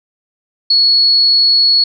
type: tone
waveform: sine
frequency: 4369 Hz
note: C#8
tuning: 26 cents flat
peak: -7 dBFS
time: 0.7-1.84 s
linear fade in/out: 5 ms
effects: none